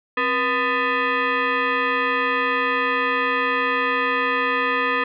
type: tone with frequency modulation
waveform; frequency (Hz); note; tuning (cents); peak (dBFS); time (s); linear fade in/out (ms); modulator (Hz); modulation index
sine; 265.6; C4; +26; -18; 0.17-5.04; 5; 751; 2.9
effects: none